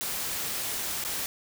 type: noise with dropouts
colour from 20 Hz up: white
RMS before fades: -32 dBFS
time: 0.01-1.26 s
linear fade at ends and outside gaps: 0 ms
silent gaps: 1.039-1.049 s
effects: none